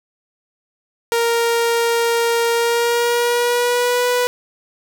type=tone with pitch glide; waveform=sawtooth; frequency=466.2 to 492.2 Hz; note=A#4 to B4; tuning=0 to -6 cents; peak=-11 dBFS; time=1.12-4.27 s; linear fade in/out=0 ms; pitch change=+94 cents; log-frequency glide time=2.53-4.07 s; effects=none